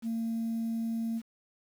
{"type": "tone", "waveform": "sine", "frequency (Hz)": 227.6, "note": "A#3", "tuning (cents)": -41, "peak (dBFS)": -28, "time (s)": [0.02, 1.22], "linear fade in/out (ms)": 50, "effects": ["tanh soft clip ceiling -27 dBFS", "9-bit"]}